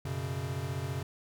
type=chord; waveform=square; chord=F# suspended fourth; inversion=none; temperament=equal; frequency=92.5 / 123.47 / 138.59 Hz; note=F#2 / B2 / C#3; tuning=0 / 0 / 0 cents; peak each=-39 / -39 / -37 dBFS; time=0.05-1.03 s; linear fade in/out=5 ms; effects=none